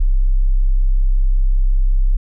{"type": "tone", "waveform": "sine", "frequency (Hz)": 32.7, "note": "C1", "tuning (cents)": 0, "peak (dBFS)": -10, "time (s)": [0, 2.17], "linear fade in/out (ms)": 10, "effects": []}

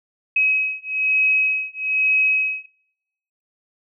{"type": "beating tone pair", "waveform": "sine", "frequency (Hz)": [2547, 2548.1], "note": ["D#7", "D#7"], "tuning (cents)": [40, 41], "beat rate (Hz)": 1.1, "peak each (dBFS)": -20, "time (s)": [0.36, 2.66], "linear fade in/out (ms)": 5, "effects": ["noise-tail reverb RT60 1.0 s tail -26 dB re dry"]}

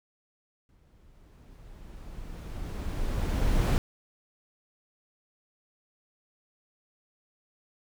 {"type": "noise with exponential growth", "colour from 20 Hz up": "brown", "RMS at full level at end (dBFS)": -21, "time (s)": [0.69, 3.78], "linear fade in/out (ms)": 0, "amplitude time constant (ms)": 670, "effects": []}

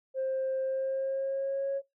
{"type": "tone with pitch glide", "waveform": "sine", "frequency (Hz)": [528, 549.8], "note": ["C5", "C#5"], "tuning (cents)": [16, -14], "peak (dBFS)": -27, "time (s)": [0.14, 1.82], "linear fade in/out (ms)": 50, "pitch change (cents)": 70, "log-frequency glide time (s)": [0.62, 1.7], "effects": ["noise-tail reverb RT60 0.2 s tail -24 dB re dry", "tanh soft clip ceiling -25 dBFS"]}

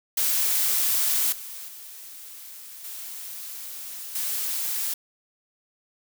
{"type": "noise with level steps", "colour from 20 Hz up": "blue", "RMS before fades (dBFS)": [-23, -38, -42, -37, -28], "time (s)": [0.17, 4.94], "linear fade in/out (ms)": 5, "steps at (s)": [1.32, 1.68, 2.84, 4.15], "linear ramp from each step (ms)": 5, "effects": []}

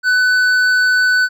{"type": "tone with hard clipping", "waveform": "sine", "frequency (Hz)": 1499, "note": "F#6", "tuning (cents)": 22, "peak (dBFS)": -12, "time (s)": [0.03, 1.29], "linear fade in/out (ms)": 50, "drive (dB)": 7, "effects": []}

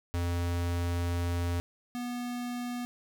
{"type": "tone pair in turn", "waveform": "square", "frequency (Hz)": [86.7, 243.9], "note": ["F2", "B3"], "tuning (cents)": [-12, -21], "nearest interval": "octave + tritone", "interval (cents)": 1791, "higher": "second", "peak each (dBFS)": [-29, -34], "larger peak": "first", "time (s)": [[0.14, 1.6], [1.95, 2.85]], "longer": "first", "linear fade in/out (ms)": 0, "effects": []}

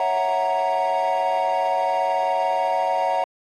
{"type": "chord", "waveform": "triangle", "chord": "F# dominant seventh", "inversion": "second", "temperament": "equal", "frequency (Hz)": [554.4, 659.3, 740, 932.3], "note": ["C#5", "E5", "F#5", "A#5"], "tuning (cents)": [0, 0, 0, 0], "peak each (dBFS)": [-24, -23, -20, -21], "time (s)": [0, 3.24], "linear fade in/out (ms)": 2, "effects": ["tanh soft clip ceiling -12 dBFS", "AAC 32 kbps"]}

